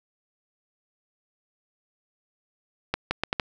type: accelerating click train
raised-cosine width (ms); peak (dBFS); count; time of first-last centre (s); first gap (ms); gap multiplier
0.3; -8; 5; 2.94-3.398; 170; 0.74
effects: none